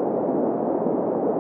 pink band-pass noise, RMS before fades -23 dBFS, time 0-1.39 s, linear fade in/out 0 ms, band 230 to 700 Hz, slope 24 dB/octave, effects none

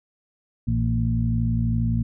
harmonic tone with a mistuned harmonic, 57.5 Hz, A#1, 23 cents flat, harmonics 1 / 2 / 3 / 4, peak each -26 / -22 / -30 / -26 dBFS, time 0.67-2.03 s, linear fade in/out 10 ms, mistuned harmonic 3, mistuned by -55 cents, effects none

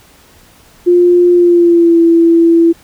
sine tone with pitch glide, 352.6 to 334.2 Hz, F4 to E4, +17 to +24 cents, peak -4 dBFS, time 0.86-2.73 s, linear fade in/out 20 ms, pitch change -93 cents, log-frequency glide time 1.33-2 s, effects pink hiss -44 dBFS RMS until 2.83 s

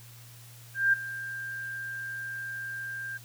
sine tone with ADSR envelope, 1590 Hz, G6, 24 cents sharp, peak -18 dBFS, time 0.74-3.18 s, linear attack 190 ms, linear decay 12 ms, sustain -16 dB, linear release 14 ms, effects added 118 Hz sine -49 dBFS peak until 3.24 s + white hiss -53 dBFS RMS until 3.24 s

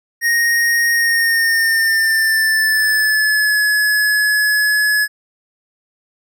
square tone with pitch glide, 1864.7 to 1700.1 Hz, A#6 to G#6, 0 to +40 cents, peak -13 dBFS, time 0.21-5.08 s, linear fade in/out 50 ms, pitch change -160 cents, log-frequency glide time 0.92-3.6 s, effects none

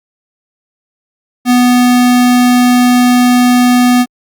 square tone, 246.9 Hz, B3, in tune, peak -6 dBFS, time 1.45-4.06 s, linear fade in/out 50 ms, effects Opus 48 kbps

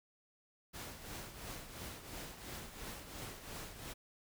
pink noise with tremolo, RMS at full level -45 dBFS, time 0.73-3.94 s, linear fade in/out 20 ms, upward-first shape triangle, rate 2.9 Hz, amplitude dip 65%, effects none

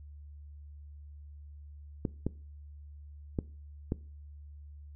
clicks, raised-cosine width 3 ms, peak -17 dBFS, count 4, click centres 2.052 / 2.266 / 3.388 / 3.921 s, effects noise-tail reverb RT60 0.4 s tail -21 dB re dry + added 73 Hz sine -46 dBFS peak until 4.95 s

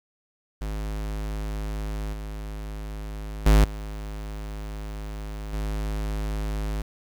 square tone with level steps, 52.2 Hz, G#1, 10 cents sharp, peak -29 / -33 / -14 / -32 / -27 dBFS, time 0.61-6.82 s, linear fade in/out 5 ms, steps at 2.13 / 3.46 / 3.64 / 5.53 s, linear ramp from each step 5 ms, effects 9-bit

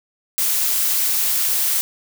blue noise, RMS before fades -19 dBFS, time 0.38-1.81 s, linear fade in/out 0 ms, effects none

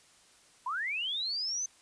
sine linear sweep, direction up, 933 to 6272 Hz, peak -31 dBFS, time 0.66-1.66 s, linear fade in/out 5 ms, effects white hiss -61 dBFS RMS until 1.81 s + resampled to 22050 Hz

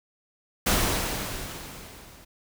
pink noise with level ramp, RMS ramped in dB -21 to -51 dBFS, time 0.66-2.25 s, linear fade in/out 10 ms, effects none

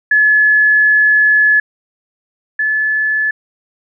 sine tone pair in turn, 1711 / 1726.9 Hz, A6 / A6, -49 / -33 cents, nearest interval unison, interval 16 cents, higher second, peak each -7 / -12 dBFS, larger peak first, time 0.11-1.6 / 2.59-3.31 s, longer first, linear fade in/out 5 ms, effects none

